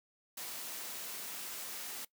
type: noise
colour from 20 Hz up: white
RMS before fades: -43 dBFS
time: 0.37-2.05 s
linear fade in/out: 5 ms
effects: noise-tail reverb RT60 0.1 s tail -20 dB re dry + high-pass 200 Hz 12 dB/octave